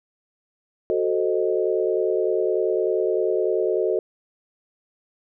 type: chord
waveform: sine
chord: F# diminished seventh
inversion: none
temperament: equal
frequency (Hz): 370 / 440 / 523.3 / 622.3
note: F#4 / A4 / C5 / Eb5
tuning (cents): 0 / 0 / 0 / 0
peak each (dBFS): -23 / -23 / -28 / -27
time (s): 0.9-3.99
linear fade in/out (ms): 0
effects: none